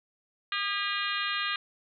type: harmonic tone with a mistuned harmonic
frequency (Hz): 405.8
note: G#4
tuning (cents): -40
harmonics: 3 / 4 / 5 / 6 / 7 / 8 / 9 / 10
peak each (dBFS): -34 / -35 / -36 / -37 / -37 / -38 / -39 / -39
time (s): 0.52-1.56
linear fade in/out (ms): 2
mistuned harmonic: 5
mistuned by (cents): -60
effects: none